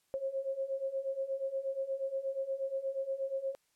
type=beating tone pair; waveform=sine; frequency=534 / 542.4 Hz; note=C5 / C#5; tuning=+35 / -38 cents; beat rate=8.4 Hz; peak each=-38 / -35 dBFS; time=0.14-3.55 s; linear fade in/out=0 ms; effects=white hiss -75 dBFS RMS until 3.75 s + low-pass 12000 Hz 12 dB/octave